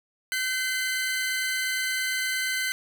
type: tone pair together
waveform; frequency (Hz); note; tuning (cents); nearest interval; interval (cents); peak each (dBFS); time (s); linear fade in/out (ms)
sawtooth; 1532.6 / 2053; G6 / C7; -40 / -33; perfect fourth; 507; -25; 0.32-2.72; 0
effects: none